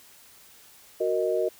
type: chord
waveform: sine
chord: D# minor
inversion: first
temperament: equal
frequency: 370 / 466.2 / 622.3 Hz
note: F#4 / A#4 / D#5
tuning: 0 / 0 / 0 cents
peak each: -27 dBFS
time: 1-1.49 s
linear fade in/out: 10 ms
effects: white hiss -53 dBFS RMS until 1.59 s